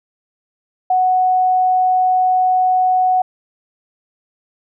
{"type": "tone", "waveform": "sine", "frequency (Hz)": 740, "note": "F#5", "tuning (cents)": 0, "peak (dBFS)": -11, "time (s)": [0.9, 3.22], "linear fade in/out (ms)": 5, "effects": []}